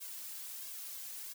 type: noise with flanger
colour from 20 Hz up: blue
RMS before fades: -45 dBFS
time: 0-1.34 s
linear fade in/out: 20 ms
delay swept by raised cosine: 1.8 to 3.8 ms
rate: 1.5 Hz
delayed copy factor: +0.9
effects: none